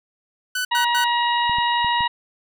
sawtooth tone bursts, 1496 Hz, F#6, 19 cents sharp, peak -18 dBFS, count 3, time 0.55-1.044 s, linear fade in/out 5 ms, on 100 ms, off 97 ms
harmonic tone, 953 Hz, A#5, 38 cents sharp, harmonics 1 / 2 / 3 / 4, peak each -19 / -25 / -27 / -28 dBFS, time 0.71-2.08 s, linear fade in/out 10 ms
clicks, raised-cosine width 5 ms, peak -23 dBFS, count 4, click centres 1.496 / 1.585 / 1.846 / 2.007 s
effects none

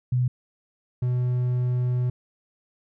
sine / triangle tone pair in turn, 125.1 / 124.31 Hz, B2 / B2, +23 / +12 cents, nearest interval unison, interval 11 cents, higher first, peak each -19 dBFS, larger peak neither, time 0.12-0.28 / 1.02-2.1 s, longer second, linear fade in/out 5 ms, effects none

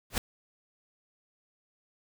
pink noise with exponential growth, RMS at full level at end -23 dBFS, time 0.1-0.18 s, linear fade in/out 2 ms, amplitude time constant 17 ms, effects none

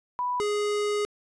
sine / square tone pair in turn, 987.8 / 415.3 Hz, B5 / G#4, 0 / 0 cents, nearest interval octave + minor third, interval 1500 cents, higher first, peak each -25 dBFS, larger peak neither, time 0.19-0.4 / 0.4-1.05 s, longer second, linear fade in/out 0 ms, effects resampled to 22050 Hz

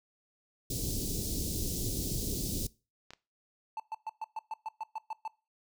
pink band-stop noise, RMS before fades -34 dBFS, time 0.7-2.67 s, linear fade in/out 5 ms, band 400 to 4500 Hz, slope 24 dB/octave
clicks, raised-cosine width 0.2 ms, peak -29 dBFS, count 2, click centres 3.106 / 3.135 s
triangle tone bursts, 880 Hz, A5, in tune, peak -32 dBFS, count 11, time 3.77-5.278 s, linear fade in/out 2 ms, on 28 ms, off 120 ms
effects noise-tail reverb RT60 0.3 s tail -21 dB re dry

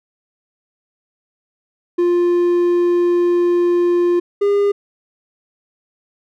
triangle tone pair in turn, 350.2 / 404.8 Hz, F4 / G#4, +5 / -44 cents, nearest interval minor third, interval 251 cents, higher second, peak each -10 dBFS, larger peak neither, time 1.98-4.2 / 4.41-4.72 s, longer first, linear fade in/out 10 ms, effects none

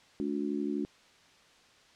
harmonic tone, 72.1 Hz, D2, 31 cents flat, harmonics 3 / 4 / 5, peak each -35 / -33 / -36 dBFS, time 0.2-0.85 s, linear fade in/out 0 ms, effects white hiss -60 dBFS RMS until 1.95 s + low-pass 5000 Hz 12 dB/octave

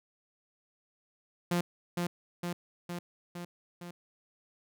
sawtooth tone with echo, 174.61 Hz, F3, in tune, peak -23 dBFS, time 1.51-1.61 s, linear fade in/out 5 ms, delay 460 ms, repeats 5, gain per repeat -3 dB, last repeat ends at 3.91 s, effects none

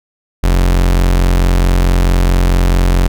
40% pulse tone, 44.57 Hz, F1, 36 cents sharp, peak -7 dBFS, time 0.43-3.08 s, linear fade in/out 10 ms, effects none

